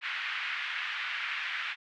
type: band-pass noise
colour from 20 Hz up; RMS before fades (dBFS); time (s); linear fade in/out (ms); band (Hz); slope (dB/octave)
pink; -35; 0.01-1.76; 50; 1500 to 2900; 24
effects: none